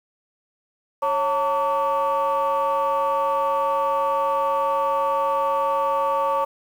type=tone cluster; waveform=sine; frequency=551 / 898 / 1143 Hz; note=C#5 / A5 / D6; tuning=-11 / +35 / -47 cents; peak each=-22 dBFS; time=1.02-6.45 s; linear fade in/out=10 ms; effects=tanh soft clip ceiling -14 dBFS + 8-bit